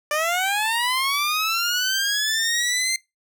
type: linear sweep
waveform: 15% pulse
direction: up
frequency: 587.3 to 2095 Hz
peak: -14 dBFS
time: 0.11-2.96 s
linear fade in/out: 2 ms
effects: noise-tail reverb RT60 0.2 s tail -21 dB re dry